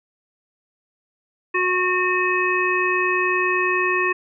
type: harmonic tone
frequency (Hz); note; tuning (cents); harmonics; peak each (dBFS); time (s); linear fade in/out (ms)
364.8; F#4; -24; 1 / 3 / 5 / 7; -23 / -23 / -23 / -23; 1.54-4.13; 10
effects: none